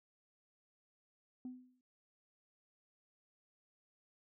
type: tone with exponential decay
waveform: sine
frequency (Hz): 252.7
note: B3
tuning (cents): +40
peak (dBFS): -39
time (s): 1.45-1.81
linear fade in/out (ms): 2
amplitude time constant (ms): 78
effects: tanh soft clip ceiling -39 dBFS